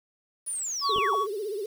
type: linear sweep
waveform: sine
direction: down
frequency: 9956 to 493.9 Hz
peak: -29 dBFS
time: 0.46-1.16 s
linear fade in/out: 20 ms
type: tone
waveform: triangle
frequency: 1122 Hz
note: C#6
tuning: 21 cents sharp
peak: -22 dBFS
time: 0.81-1.27 s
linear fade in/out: 50 ms
type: tone with vibrato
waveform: sine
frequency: 412.7 Hz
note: G#4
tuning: 11 cents flat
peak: -29 dBFS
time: 0.89-1.66 s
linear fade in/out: 5 ms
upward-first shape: triangle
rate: 16 Hz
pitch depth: 160 cents each way
type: clicks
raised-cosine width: 2 ms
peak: -25 dBFS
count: 2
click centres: 0.962 / 0.983 s
effects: 8-bit